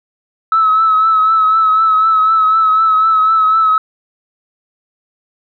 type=tone with vibrato; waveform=sine; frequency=1298 Hz; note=E6; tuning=27 cents flat; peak=-7 dBFS; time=0.52-3.78 s; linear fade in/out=2 ms; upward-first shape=triangle; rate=4 Hz; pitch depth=40 cents each way; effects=tanh soft clip ceiling -3 dBFS